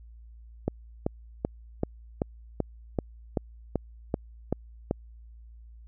click train, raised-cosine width 2 ms, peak -12 dBFS, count 12, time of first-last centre 0.68-4.911 s, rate 2.6 Hz, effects added 57 Hz sine -46 dBFS peak until 5.87 s

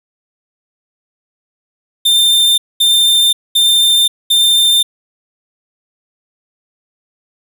45% pulse tone bursts, 3593 Hz, A7, 36 cents sharp, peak -8 dBFS, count 4, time 2.05-4.83 s, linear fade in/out 10 ms, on 530 ms, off 220 ms, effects none

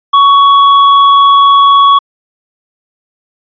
sine tone with tanh clipping, 1119 Hz, C#6, 16 cents sharp, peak -4 dBFS, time 0.13-1.99 s, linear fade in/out 10 ms, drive 11 dB, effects resampled to 11025 Hz

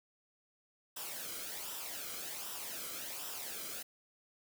white noise with flanger, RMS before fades -43 dBFS, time 0.96-3.83 s, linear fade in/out 10 ms, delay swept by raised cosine 0.45 to 1.13 ms, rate 1.3 Hz, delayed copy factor -0.6, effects none

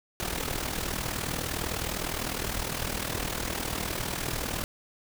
pink noise with amplitude modulation, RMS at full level -29 dBFS, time 0.2-4.64 s, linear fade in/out 0 ms, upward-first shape sine, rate 39.7 Hz, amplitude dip 70%, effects none

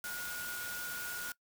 sine tone in noise, 1442 Hz, F#6, 45 cents flat, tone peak -40 dBFS, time 0.04-1.32 s, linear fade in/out 2 ms, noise white, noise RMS -43 dBFS, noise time 0.04-1.32 s, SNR 0 dB, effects noise-tail reverb RT60 0.1 s tail -21 dB re dry

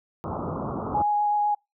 pink low-pass noise, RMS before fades -29 dBFS, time 0.24-1.02 s, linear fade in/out 0 ms, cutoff 1300 Hz, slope 96 dB/octave
sine tone with vibrato, 831 Hz, G#5, 1 cent sharp, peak -20 dBFS, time 0.94-1.55 s, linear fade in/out 10 ms, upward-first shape triangle, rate 7.9 Hz, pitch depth 12 cents each way
effects noise-tail reverb RT60 0.2 s tail -26 dB re dry + high-pass 100 Hz 12 dB/octave

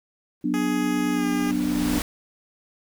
pink noise with exponential growth, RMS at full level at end -27 dBFS, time 0.41-2.02 s, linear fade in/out 1 ms, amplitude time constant 350 ms
sine chord, B minor, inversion second, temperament just, 185.21 / 246.9 / 296.3 Hz, F#3 / B3 / D4, +2 / 0 / +15 cents, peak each -29 / -25 / -24 dBFS, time 0.44-1.99 s, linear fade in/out 5 ms
10% pulse tone with pitch glide, 417.6 to 405.2 Hz, G#4 to G#4, +10 to -43 cents, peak -21 dBFS, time 0.54-1.51 s, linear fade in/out 0 ms, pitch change -53 cents, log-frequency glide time 1.13-1.26 s
effects none

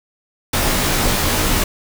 pink noise with comb filter, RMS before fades -17 dBFS, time 0.53-1.64 s, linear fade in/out 5 ms, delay 18 ms, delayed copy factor -0.9, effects none

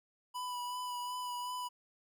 square tone with vibrato, 987.8 Hz, B5, in tune, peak -38 dBFS, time 0.34-1.69 s, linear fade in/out 20 ms, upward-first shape sine, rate 2.7 Hz, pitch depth 19 cents each way, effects none

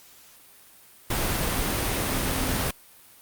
sine tone in noise, 261.9 Hz, C4, 2 cents sharp, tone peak -34 dBFS, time 2.06-2.63 s, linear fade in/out 5 ms, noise pink, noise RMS -26 dBFS, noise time 1.1-2.71 s, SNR -11 dB, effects white hiss -52 dBFS RMS until 3.21 s + Opus 48 kbps

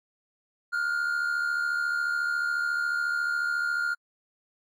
triangle tone pair together, 1406.9 / 1481 Hz, F6 / F#6, +12 / +1 cents, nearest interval minor second, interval 89 cents, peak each -24 / -32 dBFS, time 0.72-3.95 s, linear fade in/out 20 ms, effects AAC 64 kbps

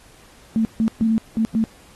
sine tone bursts at uneven times, 222.9 Hz, A3, 23 cents sharp, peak -15 dBFS, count 5, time 0.56-0.65 / 0.8-0.88 / 1.01-1.18 / 1.37-1.45 / 1.55-1.64 s, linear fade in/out 0 ms, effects pink hiss -50 dBFS RMS until 1.95 s + AAC 32 kbps

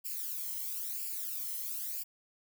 violet noise with flanger, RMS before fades -38 dBFS, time 0.04-2.04 s, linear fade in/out 20 ms, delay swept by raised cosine 0.4 to 0.98 ms, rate 1 Hz, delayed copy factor +0.85, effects none

